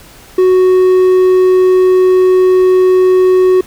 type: tone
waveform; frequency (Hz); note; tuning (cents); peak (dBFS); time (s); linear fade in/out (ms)
triangle; 370; F#4; 0; -3; 0.38-3.61; 5
effects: pink hiss -38 dBFS RMS until 3.66 s